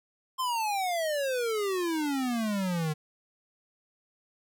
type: exponential sweep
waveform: square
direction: down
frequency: 1060 to 150.1 Hz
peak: -28 dBFS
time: 0.38-2.94 s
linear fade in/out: 20 ms
effects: none